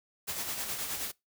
white noise with tremolo, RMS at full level -34 dBFS, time 0.27-1.12 s, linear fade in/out 20 ms, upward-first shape sine, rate 9.5 Hz, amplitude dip 45%, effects noise-tail reverb RT60 0.2 s tail -23 dB re dry

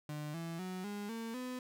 35% pulse tone with pitch steps, 150 / 166.44 / 184.67 / 204.9 / 227.4 / 252.3 Hz, D3 / E3 / F#3 / G#3 / A#3 / B3, +37 / +17 / -3 / -23 / -43 / +37 cents, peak -38 dBFS, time 0.09-1.59 s, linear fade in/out 2 ms, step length 250 ms, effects none

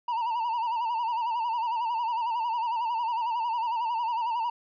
triangle tone with vibrato, 930 Hz, A#5, 4 cents flat, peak -24 dBFS, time 0.08-4.5 s, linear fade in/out 5 ms, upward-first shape sine, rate 11 Hz, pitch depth 88 cents each way, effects resampled to 11025 Hz

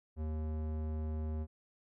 square tone with low-pass filter, 77.78 Hz, D#2, in tune, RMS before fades -37 dBFS, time 0.16-1.47 s, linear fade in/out 50 ms, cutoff 670 Hz, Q 0.55, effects none

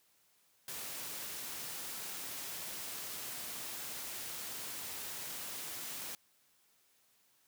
white noise, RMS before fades -43 dBFS, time 0.68-6.15 s, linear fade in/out 2 ms, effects white hiss -71 dBFS RMS until 7.47 s + high-pass 80 Hz 12 dB/octave

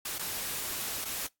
white noise with dropouts, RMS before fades -35 dBFS, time 0.05-1.27 s, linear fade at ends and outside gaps 5 ms, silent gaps 0.183-0.192 / 1.045-1.054 s, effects noise-tail reverb RT60 0.2 s tail -25 dB re dry + AAC 64 kbps

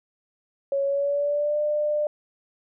sine tone with pitch glide, 554.4 to 597.6 Hz, C#5 to D5, 0 to +30 cents, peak -21 dBFS, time 0.72-2.07 s, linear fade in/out 2 ms, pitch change +130 cents, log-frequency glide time 0.84-1.58 s, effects none

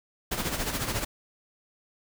pink noise with tremolo, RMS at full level -28 dBFS, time 0.31-1.05 s, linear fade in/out 10 ms, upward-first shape sine, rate 14 Hz, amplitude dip 60%, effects none

